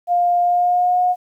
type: tone with pitch glide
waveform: sine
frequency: 704 to 723 Hz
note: F5 to F#5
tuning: +14 to -40 cents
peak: -13 dBFS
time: 0.07-1.16 s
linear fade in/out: 50 ms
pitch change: +46 cents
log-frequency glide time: 0.41-1 s
effects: 9-bit